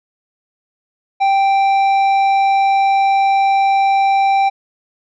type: tone with tanh clipping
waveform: sine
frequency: 784 Hz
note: G5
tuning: in tune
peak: -12 dBFS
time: 1.2-4.5 s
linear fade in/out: 20 ms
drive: 9 dB
effects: none